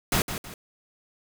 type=noise with echo; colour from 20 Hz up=pink; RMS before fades=-23 dBFS; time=0.12-0.22 s; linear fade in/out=2 ms; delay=160 ms; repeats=2; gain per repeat=-9 dB; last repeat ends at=0.54 s; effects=none